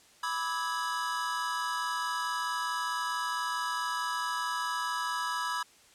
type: chord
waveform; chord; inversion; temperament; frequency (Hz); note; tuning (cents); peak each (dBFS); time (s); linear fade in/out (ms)
square; E dominant seventh; second; equal with one note detuned; 987.8 / 1174.7 / 1294.4 / 1661.2; B5 / D6 / E6 / G#6; 0 / 0 / -32 / 0; -35 / -40 / -37 / -37; 0.23-5.63; 5
effects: white hiss -59 dBFS RMS until 5.94 s + low-pass 9000 Hz 12 dB/octave